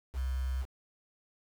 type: tone with quantisation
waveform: sine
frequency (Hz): 65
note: C2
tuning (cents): -11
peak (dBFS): -30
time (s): 0.13-0.66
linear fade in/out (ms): 50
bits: 8
effects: none